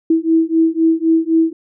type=beating tone pair; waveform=sine; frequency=323.5 / 327.4 Hz; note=E4 / E4; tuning=-32 / -12 cents; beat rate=3.9 Hz; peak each=-14 dBFS; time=0.1-1.53 s; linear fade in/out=5 ms; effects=none